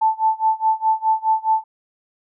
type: tone with tremolo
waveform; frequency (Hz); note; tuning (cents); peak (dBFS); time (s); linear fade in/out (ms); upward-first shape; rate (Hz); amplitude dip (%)
sine; 880; A5; 0; -12; 0.01-1.64; 10; sine; 4.8; 95
effects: none